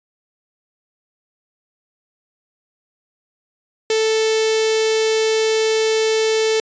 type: tone with notch filter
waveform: sawtooth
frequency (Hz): 440.6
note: A4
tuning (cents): +2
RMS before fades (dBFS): -17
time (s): 3.9-6.6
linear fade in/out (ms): 2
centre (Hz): 1100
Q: 0.6
effects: resampled to 16000 Hz